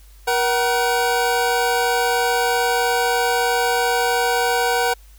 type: tone pair together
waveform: 25% pulse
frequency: 476.3 / 756 Hz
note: A#4 / F#5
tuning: +37 / +37 cents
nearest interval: minor sixth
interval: 800 cents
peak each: -16 dBFS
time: 0.27-4.94 s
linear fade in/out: 10 ms
effects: added 50 Hz sine -43 dBFS peak until 5.18 s + white hiss -54 dBFS RMS until 5.18 s